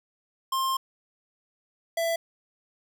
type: tone pair in turn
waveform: square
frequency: 1059 / 665.9 Hz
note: C6 / E5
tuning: +21 / +17 cents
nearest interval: minor sixth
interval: 804 cents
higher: first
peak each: -25 dBFS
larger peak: neither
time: 0.52-0.77 / 1.97-2.16 s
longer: first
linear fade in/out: 5 ms
effects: none